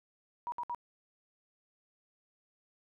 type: tone bursts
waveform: sine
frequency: 960 Hz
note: B5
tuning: 49 cents flat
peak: -34 dBFS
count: 3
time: 0.47-0.747 s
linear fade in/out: 0 ms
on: 51 ms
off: 62 ms
effects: none